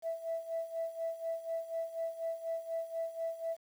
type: tone with tremolo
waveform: sine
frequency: 659.3 Hz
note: E5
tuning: in tune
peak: -31 dBFS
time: 0.02-3.57 s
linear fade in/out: 50 ms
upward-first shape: sine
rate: 4.1 Hz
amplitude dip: 80%
effects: tanh soft clip ceiling -28 dBFS + 10-bit